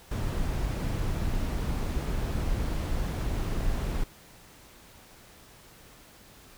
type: noise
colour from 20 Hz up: brown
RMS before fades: -29 dBFS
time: 0.11-4.04 s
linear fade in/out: 5 ms
effects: pink hiss -53 dBFS RMS until 6.57 s